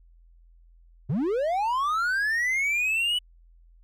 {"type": "linear sweep", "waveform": "triangle", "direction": "up", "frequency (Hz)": [111.9, 2977], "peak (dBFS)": -21, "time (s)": [1.09, 3.19], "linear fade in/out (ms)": 10, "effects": ["added 42 Hz sine -52 dBFS peak until 3.83 s"]}